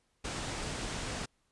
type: low-pass noise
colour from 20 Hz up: pink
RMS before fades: -38 dBFS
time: 0.24-1.26 s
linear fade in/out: 10 ms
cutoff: 9300 Hz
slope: 48 dB/octave
effects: pink hiss -75 dBFS RMS until 1.51 s + resampled to 24000 Hz